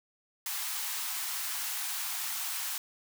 white high-pass noise, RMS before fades -35 dBFS, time 0.46-2.78 s, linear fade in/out 2 ms, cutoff 760 Hz, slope 48 dB/octave, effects none

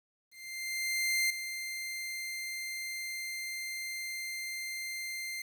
sawtooth tone with ADSR envelope, 2093 Hz, C7, in tune, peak -23 dBFS, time 0.3-5.42 s, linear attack 1000 ms, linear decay 5 ms, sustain -10 dB, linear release 4 ms, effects 10-bit

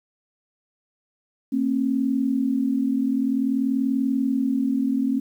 sine tone pair together, 229.8 / 270.3 Hz, A#3 / C#4, -25 / -44 cents, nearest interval minor third, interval 281 cents, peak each -24 / -21 dBFS, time 1.52-5.2 s, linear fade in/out 10 ms, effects 9-bit

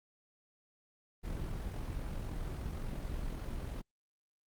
brown noise with amplitude modulation, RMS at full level -37 dBFS, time 1.23-3.82 s, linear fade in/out 20 ms, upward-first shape sine, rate 43.5 Hz, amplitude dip 35%, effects Opus 24 kbps

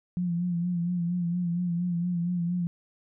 sine tone with vibrato, 174.5 Hz, F3, 1 cent flat, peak -25 dBFS, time 0.17-2.67 s, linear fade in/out 0 ms, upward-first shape sine, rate 4.3 Hz, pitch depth 49 cents each way, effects none

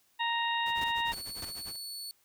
harmonic tone, 932.3 Hz, A#5, in tune, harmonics 1 / 2 / 3 / 4, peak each -31 / -34 / -36 / -37 dBFS, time 0.19-1.13 s, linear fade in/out 20 ms
pink noise with tremolo, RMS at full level -47 dBFS, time 0.66-1.76 s, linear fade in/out 0 ms, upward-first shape sine, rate 10 Hz, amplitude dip 90%
pink noise bursts, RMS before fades -41 dBFS, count 3, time 0.81-1.452 s, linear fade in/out 5 ms, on 34 ms, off 270 ms
sawtooth tone, 4435 Hz, C#8, in tune, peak -36 dBFS, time 1.13-2.11 s, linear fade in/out 0 ms
effects white hiss -69 dBFS RMS until 2.24 s

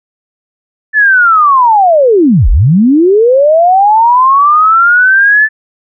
sine linear two-way sweep, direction down then up, 1760 to 30.73 to 1760 Hz, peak -3 dBFS, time 0.93-5.49 s, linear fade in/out 50 ms, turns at 2.49 s, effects none

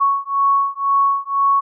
sine beating tone pair, 1108.7 / 1110.7 Hz, C#6 / C#6, 0 / +3 cents, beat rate 2 Hz, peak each -17 / -17 dBFS, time 0-1.61 s, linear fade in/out 20 ms, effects none

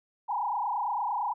sine tone with frequency modulation, 900 Hz, A5, 39 cents sharp, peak -27 dBFS, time 0.28-1.34 s, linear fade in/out 20 ms, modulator 28.8 Hz, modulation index 3.5, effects none

